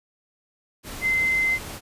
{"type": "tone in noise", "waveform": "sine", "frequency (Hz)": 2068, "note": "C7", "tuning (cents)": -21, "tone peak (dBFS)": -19, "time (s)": [1.01, 1.59], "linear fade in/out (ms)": 50, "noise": "pink", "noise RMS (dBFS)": -36, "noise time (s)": [0.83, 1.81], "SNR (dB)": 14, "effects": ["resampled to 32000 Hz"]}